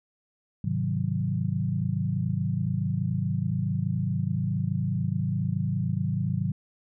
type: chord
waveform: sine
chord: Ab dominant seventh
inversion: none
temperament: equal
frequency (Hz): 103.83 / 130.81 / 155.56 / 185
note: Ab2 / C3 / Eb3 / Gb3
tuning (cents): 0 / 0 / 0 / 0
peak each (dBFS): -30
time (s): 0.64-6.52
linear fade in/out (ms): 5
effects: none